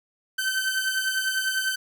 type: beating tone pair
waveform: sawtooth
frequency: 1535 / 1545 Hz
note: G6 / G6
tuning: -37 / -26 cents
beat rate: 10 Hz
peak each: -22 / -25 dBFS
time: 0.38-1.76 s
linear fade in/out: 10 ms
effects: none